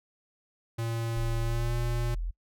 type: tone with pitch glide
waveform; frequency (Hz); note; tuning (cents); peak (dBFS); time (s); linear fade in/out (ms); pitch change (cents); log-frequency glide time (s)
square; 115.1 to 118.88; A#2 to A#2; -22 to +34; -30; 0.78-2.15; 10; +56; 1.42-1.75
type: linear sweep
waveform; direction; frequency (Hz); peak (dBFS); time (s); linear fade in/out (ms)
sine; up; 30.87 to 42.92; -29; 1.16-2.31; 10
effects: noise-tail reverb RT60 0.1 s tail -25 dB re dry